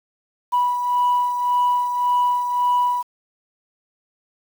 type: beating tone pair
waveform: sine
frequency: 981 / 982.8 Hz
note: B5 / B5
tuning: -12 / -9 cents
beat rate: 1.8 Hz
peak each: -16 / -24 dBFS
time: 0.52-3.03 s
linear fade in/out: 20 ms
effects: tanh soft clip ceiling -12 dBFS + 7-bit